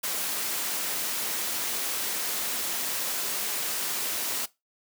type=noise; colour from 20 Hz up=white; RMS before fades=-30 dBFS; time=0.03-4.46 s; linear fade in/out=10 ms; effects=noise-tail reverb RT60 0.2 s tail -19 dB re dry + high-pass 200 Hz 12 dB/octave